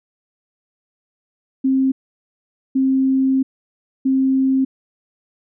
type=tone bursts at uneven times; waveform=sine; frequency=265.4 Hz; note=C4; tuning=25 cents sharp; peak=-13 dBFS; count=3; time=1.64-1.92 / 2.75-3.43 / 4.05-4.65 s; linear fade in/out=10 ms; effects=none